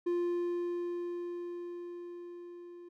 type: tone with level ramp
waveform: triangle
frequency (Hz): 349.2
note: F4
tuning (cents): 0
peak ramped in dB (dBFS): -26 to -45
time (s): 0.06-2.89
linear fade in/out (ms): 10
effects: none